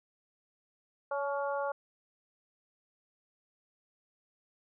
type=harmonic tone with a mistuned harmonic; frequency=280.8 Hz; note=C#4; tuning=22 cents sharp; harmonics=2 / 3 / 4 / 5; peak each=-33 / -37 / -39 / -41 dBFS; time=1.11-1.72 s; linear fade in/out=5 ms; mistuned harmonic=3; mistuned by=+25 cents; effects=none